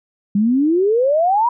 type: exponential sweep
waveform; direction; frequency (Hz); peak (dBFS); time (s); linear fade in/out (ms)
sine; up; 196 to 984; -12; 0.35-1.49; 5
effects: none